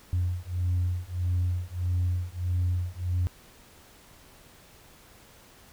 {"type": "beating tone pair", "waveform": "sine", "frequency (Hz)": [88.5, 90.1], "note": ["F2", "F#2"], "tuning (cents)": [23, -45], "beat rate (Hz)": 1.6, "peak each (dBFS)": -27, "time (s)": [0.13, 3.27], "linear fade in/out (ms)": 0, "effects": ["tanh soft clip ceiling -20 dBFS", "pink hiss -54 dBFS RMS until 5.72 s"]}